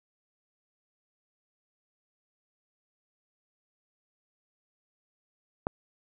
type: click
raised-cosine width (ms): 1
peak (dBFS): -14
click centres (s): 5.669
effects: none